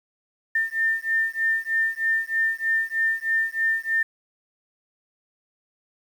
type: beating tone pair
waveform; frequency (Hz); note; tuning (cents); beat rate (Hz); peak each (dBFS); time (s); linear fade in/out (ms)
sine; 1800 / 1803.2; A6 / A6; +39 / +42; 3.2; -24 / -24; 0.55-4.03; 5
effects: 8-bit